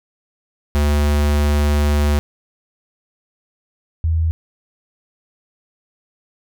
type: tone pair in turn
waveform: square / sine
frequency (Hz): 73.42 / 81.11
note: D2 / E2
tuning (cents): 0 / -27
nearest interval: major second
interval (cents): 173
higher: second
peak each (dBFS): -14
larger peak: neither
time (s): 0.75-2.19 / 4.04-4.31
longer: first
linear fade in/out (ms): 0
effects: none